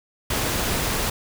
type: noise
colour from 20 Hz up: pink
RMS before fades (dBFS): -24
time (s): 0.3-1.1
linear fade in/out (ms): 5
effects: none